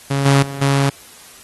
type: tone with level steps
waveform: sawtooth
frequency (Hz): 138.59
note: C#3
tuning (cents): 0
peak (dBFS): -12 / -6 / -23 / -9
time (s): 0.1-0.9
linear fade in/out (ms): 10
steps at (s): 0.25 / 0.42 / 0.61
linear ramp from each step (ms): 10
effects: white hiss -42 dBFS RMS until 1.43 s + AAC 32 kbps